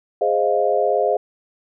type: chord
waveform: sine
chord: F minor seventh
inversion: first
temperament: equal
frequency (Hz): 415.3 / 523.3 / 622.3 / 698.5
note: Ab4 / C5 / Eb5 / F5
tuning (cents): 0 / 0 / 0 / 0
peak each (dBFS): -21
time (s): 0.21-1.17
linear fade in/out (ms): 5
effects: none